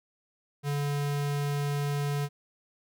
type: tone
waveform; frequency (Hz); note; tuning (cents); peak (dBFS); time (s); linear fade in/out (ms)
square; 143.8; D3; -36; -28; 0.63-2.29; 50
effects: none